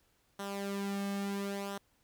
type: tone with flanger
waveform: sawtooth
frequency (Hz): 199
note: G3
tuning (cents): +26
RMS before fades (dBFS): -37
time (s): 0.39-1.78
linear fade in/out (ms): 5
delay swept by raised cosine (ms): 0.42 to 2.12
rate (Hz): 0.72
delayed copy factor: -0.65
effects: pink hiss -72 dBFS RMS until 2.03 s